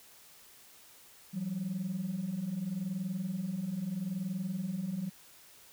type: tone pair together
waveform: sine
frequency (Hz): 169.72 / 190.5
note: F3 / G3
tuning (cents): -49 / -49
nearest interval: major second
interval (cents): 200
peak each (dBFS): -37 / -33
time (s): 1.33-5.1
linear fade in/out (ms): 20
effects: tanh soft clip ceiling -28 dBFS + white hiss -57 dBFS RMS until 5.72 s